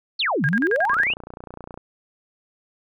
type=exponential two-way sweep; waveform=sine; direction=down then up; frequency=4699 to 130.81 to 2998 Hz; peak=-19 dBFS; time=0.19-1.14 s; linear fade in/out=10 ms; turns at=0.45 s
type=tone bursts; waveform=sine; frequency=1622 Hz; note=G#6; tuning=41 cents flat; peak=-19 dBFS; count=7; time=0.44-1.034 s; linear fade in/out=0 ms; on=48 ms; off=43 ms
type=click train; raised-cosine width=1 ms; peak=-22 dBFS; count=27; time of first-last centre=0.9-1.775 s; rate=29.7 Hz
effects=none